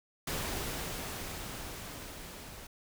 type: noise with level ramp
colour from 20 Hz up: pink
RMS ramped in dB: -35 to -48 dBFS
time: 0.27-2.67 s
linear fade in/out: 5 ms
effects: none